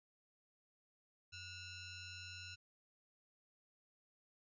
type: ring-modulated tone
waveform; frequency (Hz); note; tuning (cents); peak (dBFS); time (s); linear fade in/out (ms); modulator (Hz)
15% pulse; 1360; F6; -46; -39; 1.32-2.56; 20; 1270
effects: resampled to 16000 Hz